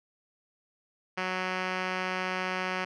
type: tone with low-pass filter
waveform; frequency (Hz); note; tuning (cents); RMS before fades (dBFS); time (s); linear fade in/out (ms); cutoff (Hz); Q
5% pulse; 185; F#3; 0; -32; 1.17-2.85; 10; 3400; 1.6
effects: none